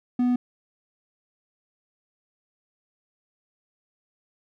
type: tone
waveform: triangle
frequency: 246.9 Hz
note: B3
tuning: in tune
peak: -17 dBFS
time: 0.19-0.36 s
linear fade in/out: 5 ms
effects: none